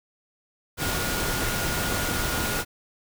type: tone in noise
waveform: sine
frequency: 1433 Hz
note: F6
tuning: 44 cents sharp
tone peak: -33 dBFS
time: 0.77-2.65 s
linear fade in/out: 50 ms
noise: pink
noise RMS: -27 dBFS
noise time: 0.77-2.65 s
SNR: -9 dB
effects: none